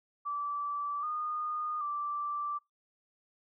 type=tone with pitch steps; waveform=sine; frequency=1160 / 1225 / 1171 Hz; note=D6 / D#6 / D6; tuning=-22 / -27 / -5 cents; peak=-32 dBFS; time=0.25-2.59 s; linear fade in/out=20 ms; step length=780 ms; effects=noise-tail reverb RT60 0.2 s tail -25 dB re dry